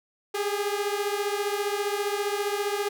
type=beating tone pair; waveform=sawtooth; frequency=402.9 / 417.9 Hz; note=G4 / G#4; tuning=+48 / +11 cents; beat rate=15 Hz; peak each=-24 / -26 dBFS; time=0.34-2.89 s; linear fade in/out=10 ms; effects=none